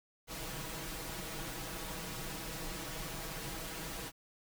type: noise with comb filter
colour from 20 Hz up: pink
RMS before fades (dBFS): -42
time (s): 0.27-4.12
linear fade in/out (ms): 50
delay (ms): 6.2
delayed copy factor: +0.85
effects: none